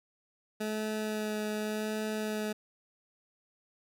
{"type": "tone with vibrato", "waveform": "20% pulse", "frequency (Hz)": 214.2, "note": "A3", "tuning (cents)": -46, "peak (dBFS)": -27, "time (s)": [0.6, 2.53], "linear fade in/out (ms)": 10, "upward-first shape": "sine", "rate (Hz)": 0.87, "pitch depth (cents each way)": 13, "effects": []}